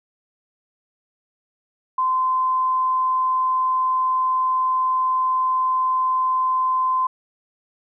sine tone, 1032 Hz, C6, 24 cents flat, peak -17 dBFS, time 1.98-7.07 s, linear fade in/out 5 ms, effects none

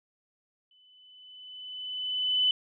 sine tone with exponential growth, 3008 Hz, F#7, 28 cents sharp, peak -20 dBFS, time 0.71-2.51 s, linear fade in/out 2 ms, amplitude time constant 390 ms, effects none

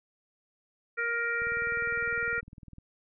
harmonic tone, 469 Hz, A#4, 11 cents sharp, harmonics 1 / 3 / 4 / 5, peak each -37 / -30 / -33 / -37 dBFS, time 0.97-2.41 s, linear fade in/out 20 ms
click train, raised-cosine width 5 ms, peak -35 dBFS, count 28, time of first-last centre 1.42-2.784 s, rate 19.8 Hz
effects none

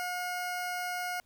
20% pulse tone, 719 Hz, F#5, 50 cents flat, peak -28 dBFS, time 0-1.2 s, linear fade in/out 0 ms, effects pink hiss -70 dBFS RMS until 1.25 s

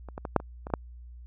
clicks, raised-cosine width 1 ms, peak -28 / -22 / -19 / -6 / -26 / -23 / -28 / -10 dBFS, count 8, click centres 0.087 / 0.179 / 0.252 / 0.363 / 0.401 / 0.669 / 0.702 / 0.738 s, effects added 60 Hz sine -43 dBFS peak until 1.26 s

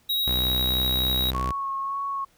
square tone, 3822 Hz, A#7, 43 cents sharp, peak -23 dBFS, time 0.09-1.31 s, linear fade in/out 10 ms
sawtooth tone with pitch glide, 63 to 63.77 Hz, B1 to C2, +35 to -44 cents, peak -23 dBFS, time 0.27-1.52 s, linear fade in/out 5 ms, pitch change +21 cents, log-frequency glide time 0.54-0.86 s
sine tone with vibrato, 1100 Hz, C#6, 14 cents flat, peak -26 dBFS, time 1.34-2.25 s, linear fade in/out 10 ms, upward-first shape sine, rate 1.8 Hz, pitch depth 19 cents each way
effects pink hiss -62 dBFS RMS until 2.37 s

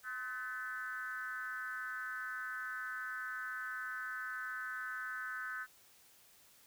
sine tone with frequency modulation, 1515 Hz, F#6, 40 cents sharp, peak -39 dBFS, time 0.03-5.67 s, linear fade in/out 50 ms, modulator 238 Hz, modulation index 1, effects white hiss -64 dBFS RMS until 6.66 s

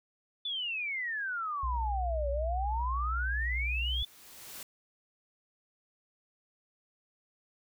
sine exponential two-way sweep, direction down then up, 3520 to 554.4 to 3520 Hz, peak -32 dBFS, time 0.45-4.05 s, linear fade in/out 5 ms, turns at 2.3 s
sine tone with vibrato, 61.5 Hz, B1, 7 cents flat, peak -31 dBFS, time 1.63-4.03 s, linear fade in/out 5 ms, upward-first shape square, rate 12 Hz, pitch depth 8 cents each way
white noise with exponential growth, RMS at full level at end -43 dBFS, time 3.2-4.63 s, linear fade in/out 2 ms, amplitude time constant 310 ms
effects none

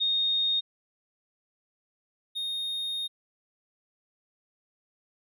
sine / triangle tone pair in turn, 3700 / 3700 Hz, A#7 / A#7, -14 / -14 cents, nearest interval unison, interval 0 cents, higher neither, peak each -23 / -28 dBFS, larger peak first, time 0-0.61 / 2.35-3.08 s, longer second, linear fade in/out 20 ms, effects none

